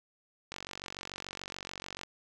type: click train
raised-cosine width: 0.2 ms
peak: -22 dBFS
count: 72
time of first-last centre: 0.52-2.034 s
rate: 46.9 Hz
effects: none